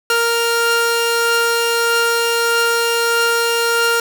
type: tone pair together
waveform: sawtooth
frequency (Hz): 466.2 / 1397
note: A#4 / F6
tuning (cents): 0 / 0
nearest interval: octave + perfect fifth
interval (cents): 1900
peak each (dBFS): -13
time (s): 0.1-4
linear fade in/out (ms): 2
effects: none